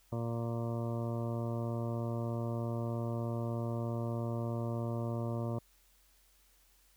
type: harmonic tone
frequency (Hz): 116.8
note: A#2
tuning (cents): +4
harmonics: 1 / 2 / 3 / 4 / 5 / 6 / 8 / 9 / 10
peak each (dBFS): -35 / -40 / -43 / -46 / -43 / -49 / -51 / -53 / -53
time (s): 0.12-5.59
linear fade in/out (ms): 5
effects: added 46 Hz sine -68 dBFS peak until 6.96 s + white hiss -68 dBFS RMS until 6.96 s